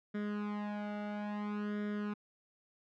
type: tone with flanger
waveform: sawtooth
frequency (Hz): 207.7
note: G#3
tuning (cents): 0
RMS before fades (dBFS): -38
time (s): 0.14-2.14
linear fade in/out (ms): 10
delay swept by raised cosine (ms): 0.57 to 1.41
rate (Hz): 0.59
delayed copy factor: +0.85
effects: low-pass 2000 Hz 12 dB/octave